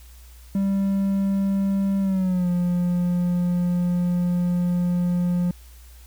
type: tone with pitch glide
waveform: triangle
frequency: 196 to 176.65 Hz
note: G3 to F3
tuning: 0 to +20 cents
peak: -17 dBFS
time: 0.55-5.51 s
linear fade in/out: 2 ms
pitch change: -180 cents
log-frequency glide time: 2-2.49 s
effects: added 60 Hz sine -43 dBFS peak until 6.06 s + white hiss -53 dBFS RMS until 6.06 s